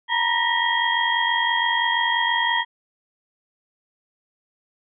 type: tone cluster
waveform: sine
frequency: 920 / 966 / 1852 / 1941 / 3242 Hz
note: A#5 / B5 / A#6 / B6 / G#7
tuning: -23 / -39 / -12 / -31 / -42 cents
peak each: -25 dBFS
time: 0.08-2.65 s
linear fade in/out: 50 ms
effects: none